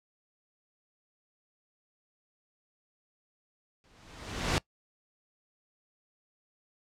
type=noise with exponential growth; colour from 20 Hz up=pink; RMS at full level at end=-25 dBFS; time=3.84-4.58 s; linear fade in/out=0 ms; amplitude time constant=160 ms; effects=noise-tail reverb RT60 0.1 s tail -23 dB re dry + low-pass 6000 Hz 12 dB/octave